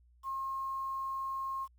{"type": "tone with quantisation", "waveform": "sine", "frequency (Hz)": 1073, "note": "C6", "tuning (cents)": 43, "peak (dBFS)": -34, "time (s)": [0.23, 1.68], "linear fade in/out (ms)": 50, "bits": 10, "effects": ["added 60 Hz sine -61 dBFS peak until 1.78 s"]}